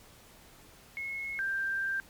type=tone pair in turn; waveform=sine; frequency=2176 / 1579.4 Hz; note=C#7 / G6; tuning=-33 / +13 cents; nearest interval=tritone; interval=554 cents; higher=first; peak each=-34 / -29 dBFS; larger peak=second; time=0.97-1.39 / 1.39-2 s; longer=second; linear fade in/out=0 ms; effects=pink hiss -56 dBFS RMS until 2.09 s + MP3 96 kbps